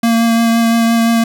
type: tone with vibrato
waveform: square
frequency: 230 Hz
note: A#3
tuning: 23 cents flat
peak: -10 dBFS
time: 0.03-1.24 s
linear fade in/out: 5 ms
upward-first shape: triangle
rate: 5.8 Hz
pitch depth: 16 cents each way
effects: none